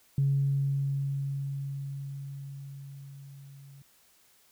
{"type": "tone with level ramp", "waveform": "sine", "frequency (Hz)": 138.59, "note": "C#3", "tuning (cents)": 0, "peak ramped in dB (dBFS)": [-21, -48], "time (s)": [0.18, 3.82], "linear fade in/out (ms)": 2, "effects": ["tanh soft clip ceiling -17 dBFS", "white hiss -63 dBFS RMS until 4.51 s"]}